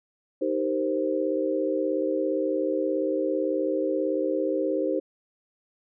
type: chord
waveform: sine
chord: C minor seventh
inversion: first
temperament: equal with one note detuned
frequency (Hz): 311.1 / 389.3 / 466.2 / 523.3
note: Eb4 / G4 / Bb4 / C5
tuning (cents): 0 / -12 / 0 / 0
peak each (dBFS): -28 / -29 / -33 / -27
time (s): 0.41-5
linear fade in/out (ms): 10
effects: none